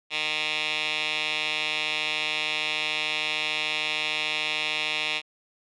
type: tone with band-pass filter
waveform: 10% pulse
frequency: 153.3 Hz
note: D#3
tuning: 25 cents flat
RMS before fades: -28 dBFS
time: 0.1-5.22 s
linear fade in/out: 50 ms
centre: 3000 Hz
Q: 7.3
effects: resampled to 24000 Hz